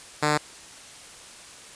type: tone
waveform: 5% pulse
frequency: 150 Hz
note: D3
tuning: 37 cents sharp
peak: -9 dBFS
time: 0.22-0.38 s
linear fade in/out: 10 ms
effects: white hiss -45 dBFS RMS until 1.75 s + resampled to 22050 Hz